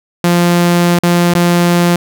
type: tone with dropouts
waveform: sawtooth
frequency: 173.9 Hz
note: F3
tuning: 7 cents flat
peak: -4 dBFS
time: 0.24-1.96 s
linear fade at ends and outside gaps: 2 ms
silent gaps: 0.989-1.034 / 1.337-1.351 s
effects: none